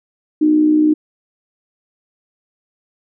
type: tone with amplitude modulation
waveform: sine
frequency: 305.5 Hz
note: D#4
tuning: 32 cents flat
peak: -7 dBFS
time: 0.41-0.94 s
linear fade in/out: 10 ms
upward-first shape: sine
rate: 60.6 Hz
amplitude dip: 50%
effects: none